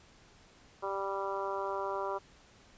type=harmonic tone; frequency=196 Hz; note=G3; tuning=in tune; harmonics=2 / 3 / 4 / 5 / 6 / 7; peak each=-38 / -39 / -42 / -38 / -41 / -45 dBFS; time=0.82-2.19 s; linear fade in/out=20 ms; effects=pink hiss -60 dBFS RMS until 2.77 s + resampled to 16000 Hz